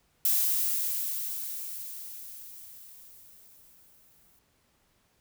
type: noise with exponential decay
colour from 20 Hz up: violet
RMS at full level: -24 dBFS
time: 0.25-4.39 s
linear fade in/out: 2 ms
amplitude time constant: 900 ms
effects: pink hiss -69 dBFS RMS until 5.2 s